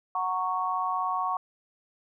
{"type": "chord", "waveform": "sine", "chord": "F# major", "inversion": "none", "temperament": "equal with one note detuned", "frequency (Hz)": [740, 924.3, 1108.7], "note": ["F#5", "A#5", "C#6"], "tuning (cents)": [0, -15, 0], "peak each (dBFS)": [-31, -33, -28], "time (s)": [0.15, 1.37], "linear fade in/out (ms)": 2, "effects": []}